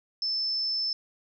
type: tone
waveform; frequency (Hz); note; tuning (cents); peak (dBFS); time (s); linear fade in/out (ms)
sine; 5274; E8; 0; -26; 0.22-0.93; 2
effects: none